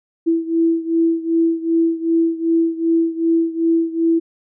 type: beating tone pair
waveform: sine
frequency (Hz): 329.6 / 332.2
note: E4 / E4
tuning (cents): 0 / +13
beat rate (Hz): 2.6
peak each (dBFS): -16 / -19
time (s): 0.26-4.2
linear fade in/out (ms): 20
effects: none